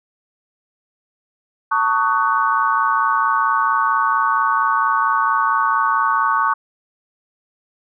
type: chord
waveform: sine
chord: D# half-diminished seventh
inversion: second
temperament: just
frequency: 896 / 1120.1 / 1244.5 / 1493.4 Hz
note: A5 / C#6 / D#6 / F#6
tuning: +31 / +18 / 0 / +16 cents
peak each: -21 / -17 / -22 / -22 dBFS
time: 1.71-6.54 s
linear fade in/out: 10 ms
effects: none